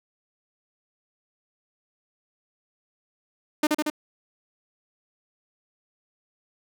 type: tone with echo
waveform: sawtooth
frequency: 302.7 Hz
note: D#4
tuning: 48 cents flat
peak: -14 dBFS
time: 3.63-3.67 s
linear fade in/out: 5 ms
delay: 77 ms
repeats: 3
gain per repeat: -2 dB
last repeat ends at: 3.901 s
effects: none